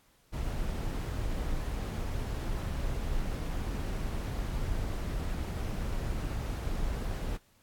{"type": "noise", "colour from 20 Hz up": "brown", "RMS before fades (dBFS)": -33, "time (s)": [0.32, 7.38], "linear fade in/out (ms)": 20, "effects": ["pink hiss -66 dBFS RMS until 7.62 s", "AAC 64 kbps"]}